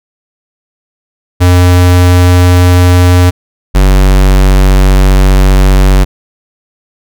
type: tone pair in turn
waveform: square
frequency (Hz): 89.4 / 47.54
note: F2 / F#1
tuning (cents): +41 / +48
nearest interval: major seventh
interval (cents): 1093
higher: first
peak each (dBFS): -3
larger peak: neither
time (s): 1.4-3.31 / 3.74-6.05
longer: second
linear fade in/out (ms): 20
effects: none